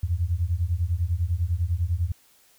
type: beating tone pair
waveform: sine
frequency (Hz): 81.4 / 91.4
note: E2 / F#2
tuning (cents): -21 / -21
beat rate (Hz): 10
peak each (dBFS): -25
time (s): 0.03-2.12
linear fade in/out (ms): 5
effects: white hiss -59 dBFS RMS until 2.58 s